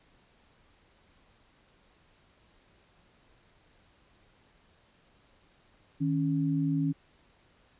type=tone pair together; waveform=sine; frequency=156.57 / 277.2 Hz; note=D#3 / C#4; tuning=+11 / 0 cents; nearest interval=minor seventh; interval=989 cents; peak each=-28 dBFS; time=6-6.93 s; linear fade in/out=20 ms; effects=pink hiss -64 dBFS RMS until 7.79 s + resampled to 8000 Hz